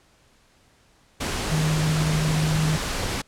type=tone in noise; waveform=sine; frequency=155.56 Hz; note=D#3; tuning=in tune; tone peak=-20 dBFS; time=1.51-2.77 s; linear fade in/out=10 ms; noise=pink; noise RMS=-27 dBFS; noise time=1.2-3.22 s; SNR=+4 dB; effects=pink hiss -59 dBFS RMS until 3.27 s + low-pass 9000 Hz 12 dB/octave